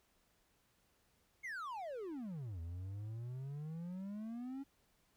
triangle exponential two-way sweep, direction down then up, 2217 to 81.2 to 279.6 Hz, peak -40 dBFS, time 1.43-4.64 s, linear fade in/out 20 ms, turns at 2.6 s, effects pink hiss -75 dBFS RMS until 5.16 s

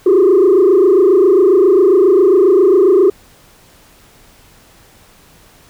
sine tone with frequency modulation, 379.8 Hz, F#4, 45 cents sharp, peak -4 dBFS, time 0.06-3.1 s, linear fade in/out 5 ms, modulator 27.4 Hz, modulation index 1.3, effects tanh soft clip ceiling -4 dBFS + pink hiss -46 dBFS RMS until 5.69 s

